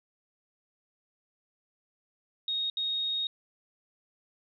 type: tone bursts at uneven times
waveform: sine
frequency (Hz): 3735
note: A#7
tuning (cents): +3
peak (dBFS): -28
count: 2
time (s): 2.48-2.7 / 2.77-3.27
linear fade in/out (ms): 2
effects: none